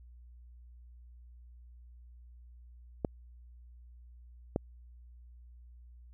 clicks, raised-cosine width 2 ms, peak -16 dBFS, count 2, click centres 3.048 / 4.561 s, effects added 60 Hz sine -51 dBFS peak until 6.13 s

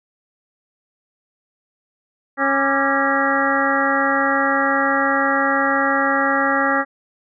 harmonic tone with a mistuned harmonic, 274.2 Hz, C#4, 19 cents flat, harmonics 1 / 2 / 3 / 4 / 5 / 6 / 7, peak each -23 / -23 / -23 / -23 / -23 / -23 / -23 dBFS, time 2.37-6.85 s, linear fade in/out 50 ms, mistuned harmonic 4, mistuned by +120 cents, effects none

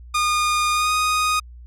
sawtooth tone with pitch glide, 1220 to 1242.8 Hz, D#6 to D#6, -34 to -2 cents, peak -14 dBFS, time 0.14-1.4 s, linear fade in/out 10 ms, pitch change +32 cents, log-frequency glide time 0.72-0.93 s, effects added 60 Hz sine -38 dBFS peak until 1.66 s + low-pass 11000 Hz 12 dB/octave

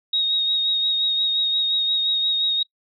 sine tone with vibrato, 3756 Hz, A#7, 12 cents sharp, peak -18 dBFS, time 0.13-2.63 s, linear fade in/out 5 ms, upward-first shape sine, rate 5.7 Hz, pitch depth 21 cents each way, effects noise-tail reverb RT60 0.1 s tail -22 dB re dry

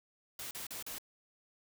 white noise bursts, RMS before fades -43 dBFS, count 4, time 0.39-0.984 s, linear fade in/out 2 ms, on 120 ms, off 38 ms, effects none

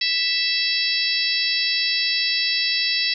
harmonic tone, 659.3 Hz, E5, in tune, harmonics 3 / 4 / 5 / 6 / 7 / 8, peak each -28 / -26 / -30 / -25 / -25 / -25 dBFS, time 0.01-3.14 s, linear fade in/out 5 ms, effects none

